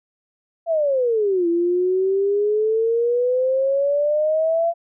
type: exponential two-way sweep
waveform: sine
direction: down then up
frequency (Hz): 684 to 336.6 to 684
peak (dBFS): -16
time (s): 0.66-4.74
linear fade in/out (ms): 50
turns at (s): 1.48
effects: none